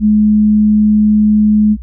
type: tone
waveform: sine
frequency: 211.9 Hz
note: G#3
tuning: 35 cents sharp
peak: -6 dBFS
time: 0-1.77 s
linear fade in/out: 50 ms
effects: added 60 Hz sine -25 dBFS peak until 1.82 s